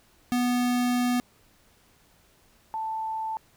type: tone pair in turn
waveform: square / sine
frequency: 245.8 / 882.5 Hz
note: B3 / A5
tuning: -8 / +5 cents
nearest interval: octave + minor seventh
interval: 2213 cents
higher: second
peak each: -23 / -28 dBFS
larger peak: first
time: 0.32-1.2 / 2.74-3.37 s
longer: first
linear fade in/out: 0 ms
effects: pink hiss -61 dBFS RMS until 3.56 s